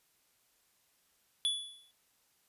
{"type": "tone with exponential decay", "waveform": "square", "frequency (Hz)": 3427, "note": "A7", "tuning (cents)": -46, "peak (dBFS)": -27, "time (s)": [1.45, 1.91], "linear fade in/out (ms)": 0, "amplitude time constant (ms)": 100, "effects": ["white hiss -72 dBFS RMS until 2.48 s", "resampled to 32000 Hz"]}